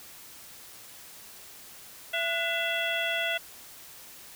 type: harmonic tone with a mistuned harmonic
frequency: 670 Hz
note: E5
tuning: 28 cents sharp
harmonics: 1 / 2 / 3 / 4 / 5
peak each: -33 / -33 / -33 / -33 / -33 dBFS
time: 2.13-3.38 s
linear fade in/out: 10 ms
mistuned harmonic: 2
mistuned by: +150 cents
effects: white hiss -48 dBFS RMS until 4.35 s